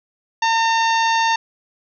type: harmonic tone with a mistuned harmonic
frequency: 908 Hz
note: A#5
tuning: 46 cents flat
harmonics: 1 / 2 / 3 / 4 / 5 / 6 / 7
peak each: -16 / -22 / -26 / -28 / -30 / -32 / -33 dBFS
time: 0.42-1.36 s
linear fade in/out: 5 ms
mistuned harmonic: 6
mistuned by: +31 cents
effects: none